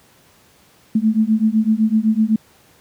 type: beating tone pair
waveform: sine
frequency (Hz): 214.8 / 222.7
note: A3 / A3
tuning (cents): -41 / +21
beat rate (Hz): 7.9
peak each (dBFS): -16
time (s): 0.95-2.36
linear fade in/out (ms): 5
effects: pink hiss -52 dBFS RMS until 2.8 s + high-pass 80 Hz 12 dB/octave